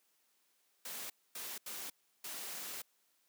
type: noise bursts at uneven times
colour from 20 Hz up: white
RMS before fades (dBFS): -44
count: 4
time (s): 0.85-1.1 / 1.35-1.58 / 1.66-1.9 / 2.24-2.82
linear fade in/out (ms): 5
effects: white hiss -75 dBFS RMS until 3.28 s + high-pass 200 Hz 12 dB/octave